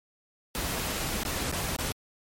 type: noise with dropouts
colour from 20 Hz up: pink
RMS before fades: -31 dBFS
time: 0.55-1.92 s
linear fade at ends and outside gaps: 0 ms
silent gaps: 1.234-1.251 / 1.515-1.525 / 1.763-1.787 s
effects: MP3 64 kbps